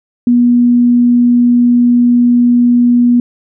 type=tone; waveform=sine; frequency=242 Hz; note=B3; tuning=35 cents flat; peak=-5 dBFS; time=0.27-3.2 s; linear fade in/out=2 ms; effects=none